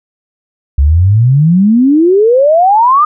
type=exponential sweep; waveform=sine; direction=up; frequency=66.2 to 1244.5 Hz; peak=-4 dBFS; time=0.78-3.05 s; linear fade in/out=5 ms; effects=none